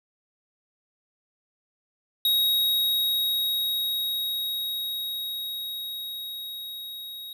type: tone with level ramp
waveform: square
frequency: 3787 Hz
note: A#7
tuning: 27 cents sharp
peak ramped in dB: -20 to -37 dBFS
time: 2.25-7.33 s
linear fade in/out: 2 ms
effects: none